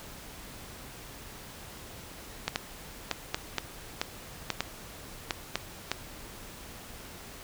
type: clicks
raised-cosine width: 0.2 ms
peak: -10 dBFS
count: 11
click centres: 2.48 / 2.559 / 3.113 / 3.345 / 3.583 / 4.015 / 4.503 / 4.606 / 5.308 / 5.556 / 5.916 s
effects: pink hiss -46 dBFS RMS until 7.43 s